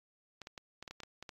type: clicks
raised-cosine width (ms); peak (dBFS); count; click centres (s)
0.2; -28; 10; 0.417 / 0.471 / 0.578 / 0.826 / 0.878 / 0.91 / 1.003 / 1.034 / 1.226 / 1.292
effects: AAC 32 kbps